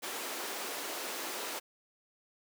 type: high-pass noise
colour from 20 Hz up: pink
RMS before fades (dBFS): -39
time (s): 0.02-1.6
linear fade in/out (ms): 20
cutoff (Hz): 320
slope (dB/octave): 24
effects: none